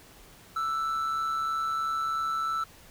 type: tone with amplitude modulation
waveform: triangle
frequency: 1325 Hz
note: E6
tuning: 9 cents sharp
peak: -23 dBFS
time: 0.56-2.64 s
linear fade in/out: 5 ms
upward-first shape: sine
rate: 143 Hz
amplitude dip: 45%
effects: pink hiss -53 dBFS RMS until 2.9 s